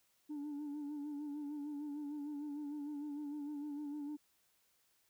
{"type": "tone with vibrato", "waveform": "sine", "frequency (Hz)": 292.5, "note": "D4", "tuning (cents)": -7, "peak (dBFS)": -38, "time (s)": [0.29, 4.17], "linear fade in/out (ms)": 20, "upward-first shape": "sine", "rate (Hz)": 6.6, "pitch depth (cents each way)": 50, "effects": ["tanh soft clip ceiling -39 dBFS", "white hiss -75 dBFS RMS until 5.09 s"]}